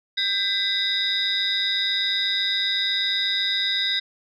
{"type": "tone cluster", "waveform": "sine", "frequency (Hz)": [1580, 2006, 3654, 3847, 4966], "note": ["G6", "B6", "A#7", "B7", "D#8"], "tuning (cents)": [13, 26, -35, -46, -4], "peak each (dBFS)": [-31, -29, -25, -24, -31], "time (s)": [0.17, 4], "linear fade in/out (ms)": 10, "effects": ["tanh soft clip ceiling -10 dBFS"]}